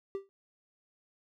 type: tone with exponential decay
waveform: triangle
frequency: 392 Hz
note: G4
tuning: in tune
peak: -28 dBFS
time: 0.15-0.29 s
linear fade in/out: 0 ms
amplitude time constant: 29 ms
effects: none